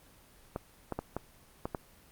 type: clicks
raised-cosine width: 1 ms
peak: -19 dBFS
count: 6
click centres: 0.561 / 0.923 / 0.99 / 1.166 / 1.655 / 1.748 s
effects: pink hiss -59 dBFS RMS until 2.11 s + Opus 24 kbps